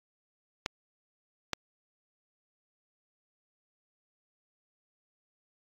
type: clicks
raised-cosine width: 0.2 ms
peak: -12 / -12 dBFS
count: 2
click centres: 0.661 / 1.533 s
effects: AAC 48 kbps